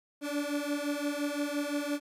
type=beating tone pair; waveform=30% pulse; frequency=287.2 / 293 Hz; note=D4 / D4; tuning=-39 / -4 cents; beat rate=5.8 Hz; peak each=-31 dBFS; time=0.21-2 s; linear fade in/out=50 ms; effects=resampled to 32000 Hz + 11-bit